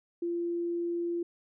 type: tone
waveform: sine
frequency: 343.5 Hz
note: F4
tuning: 29 cents flat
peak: -29 dBFS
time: 0.22-1.23 s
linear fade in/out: 5 ms
effects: none